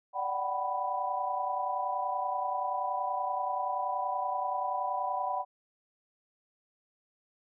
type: chord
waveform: sine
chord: G major seventh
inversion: second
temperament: equal with one note detuned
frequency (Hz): 587.3 / 740 / 770.5 / 987.8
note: D5 / F#5 / G5 / B5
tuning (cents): 0 / 0 / -30 / 0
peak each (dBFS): -39 / -35 / -35 / -33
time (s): 0.13-5.45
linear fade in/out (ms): 50
effects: none